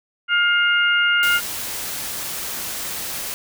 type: harmonic tone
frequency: 707 Hz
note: F5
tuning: 21 cents sharp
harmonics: 2 / 3 / 4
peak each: -16 / -24 / -21 dBFS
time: 0.28-1.41 s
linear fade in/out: 50 ms
type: noise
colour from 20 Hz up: white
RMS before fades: -28 dBFS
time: 1.23-3.34 s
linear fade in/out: 0 ms
effects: none